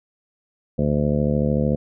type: harmonic tone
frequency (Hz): 73.42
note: D2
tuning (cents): 0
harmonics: 1 / 2 / 3 / 4 / 5 / 6 / 7 / 8 / 9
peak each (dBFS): -27 / -22 / -22 / -31 / -32 / -31 / -25 / -35 / -36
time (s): 0.78-1.76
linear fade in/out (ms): 10
effects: none